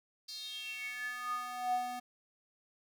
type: tone with high-pass filter sweep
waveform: square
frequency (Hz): 246.9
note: B3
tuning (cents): 0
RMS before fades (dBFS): -39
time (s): 0.28-2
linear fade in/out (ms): 10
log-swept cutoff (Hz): 4600 to 520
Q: 8.3
effects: none